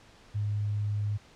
sine tone, 103.83 Hz, G#2, in tune, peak -27 dBFS, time 0.34-1.18 s, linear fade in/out 20 ms, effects pink hiss -56 dBFS RMS until 1.35 s + low-pass 6000 Hz 12 dB/octave

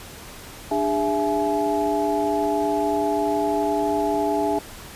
sine tone cluster, 296.4 / 408.1 / 668 / 848 Hz, D4 / G#4 / E5 / G#5, +16 / -30 / +23 / +36 cents, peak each -25 dBFS, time 0.71-4.59 s, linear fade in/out 5 ms, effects pink hiss -40 dBFS RMS until 4.95 s + resampled to 32000 Hz

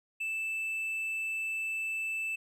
triangle tone, 2640 Hz, E7, 2 cents sharp, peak -30 dBFS, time 0.2-2.36 s, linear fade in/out 10 ms, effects none

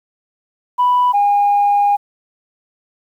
sine tone pair in turn, 988 / 814.1 Hz, B5 / G#5, 0 / -35 cents, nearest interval minor third, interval 335 cents, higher first, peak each -9 dBFS, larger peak neither, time 0.78-1.13 / 1.13-1.97 s, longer second, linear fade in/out 20 ms, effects tanh soft clip ceiling -7 dBFS + 8-bit

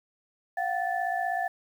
sine tone cluster, 701 / 757 / 1750 Hz, F5 / F#5 / A6, +6 / +39 / -10 cents, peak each -30 / -30 / -33 dBFS, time 0.57-1.48 s, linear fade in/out 5 ms, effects 9-bit

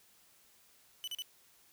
40% pulse tone bursts, 2993 Hz, F#7, 19 cents sharp, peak -37 dBFS, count 3, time 1.04-1.221 s, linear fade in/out 0 ms, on 35 ms, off 38 ms, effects white hiss -65 dBFS RMS until 1.72 s

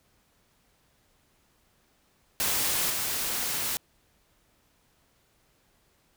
white noise with level steps, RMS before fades -27 / -30 dBFS, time 2.4-3.77 s, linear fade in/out 0 ms, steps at 2.9 s, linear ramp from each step 2 ms, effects pink hiss -67 dBFS RMS until 6.16 s

